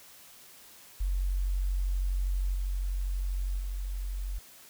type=tone with level steps; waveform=sine; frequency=46.25 Hz; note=F#1; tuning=in tune; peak=-26 / -28 / -31 dBFS; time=1-4.39 s; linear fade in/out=10 ms; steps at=2.54 / 3.59 s; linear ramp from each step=5 ms; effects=white hiss -53 dBFS RMS until 4.69 s